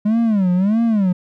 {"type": "tone with vibrato", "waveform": "triangle", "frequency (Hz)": 203.7, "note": "G#3", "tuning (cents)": -33, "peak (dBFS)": -11, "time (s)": [0.05, 1.13], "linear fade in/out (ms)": 10, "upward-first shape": "sine", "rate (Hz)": 1.6, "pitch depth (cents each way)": 230, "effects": []}